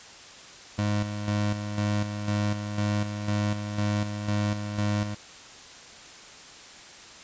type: tone with tremolo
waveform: 25% pulse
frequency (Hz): 103.83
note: G#2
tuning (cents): 0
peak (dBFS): -20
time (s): 0.78-5.15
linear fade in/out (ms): 10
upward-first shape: square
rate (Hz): 2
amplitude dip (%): 55
effects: white hiss -46 dBFS RMS until 7.23 s + resampled to 16000 Hz